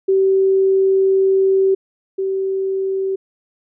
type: tone pair in turn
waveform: sine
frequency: 384.8 / 384.8 Hz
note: G4 / G4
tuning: -32 / -32 cents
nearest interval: unison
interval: 0 cents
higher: neither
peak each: -11 / -17 dBFS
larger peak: first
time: 0.08-1.75 / 2.18-3.16 s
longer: first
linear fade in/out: 10 ms
effects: none